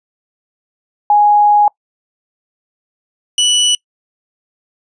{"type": "tone pair in turn", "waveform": ["sine", "sawtooth"], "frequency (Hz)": [830, 2958], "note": ["G#5", "F#7"], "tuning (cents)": [-1, -1], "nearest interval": "octave + minor seventh", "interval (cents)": 2200, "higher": "second", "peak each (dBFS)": -6, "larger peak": "neither", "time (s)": [[1.1, 1.68], [3.38, 3.75]], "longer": "first", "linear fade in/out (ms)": 2, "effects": ["noise-tail reverb RT60 0.1 s tail -25 dB re dry", "resampled to 22050 Hz"]}